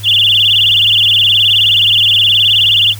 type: tone with vibrato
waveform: sine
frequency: 3136 Hz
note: G7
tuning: in tune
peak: -6 dBFS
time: 0.03-2.95 s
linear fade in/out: 50 ms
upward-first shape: sine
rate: 19 Hz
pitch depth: 210 cents each way
effects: added 104 Hz sine -25 dBFS peak until 2.99 s + white hiss -34 dBFS RMS until 2.99 s